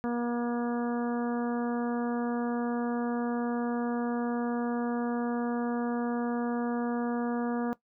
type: harmonic tone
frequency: 238.9 Hz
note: A#3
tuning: 43 cents sharp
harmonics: 1 / 2 / 3 / 4 / 5 / 6 / 7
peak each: -29 / -35 / -39 / -41 / -43 / -45 / -46 dBFS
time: 0.04-7.73 s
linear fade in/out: 0 ms
effects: noise-tail reverb RT60 0.1 s tail -18 dB re dry